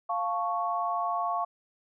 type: chord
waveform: sine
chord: F augmented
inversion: none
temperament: equal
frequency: 698.5 / 880 / 1108.7 Hz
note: F5 / A5 / C#6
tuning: 0 / 0 / 0 cents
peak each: -30 / -35 / -30 dBFS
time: 0.09-1.45 s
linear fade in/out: 10 ms
effects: none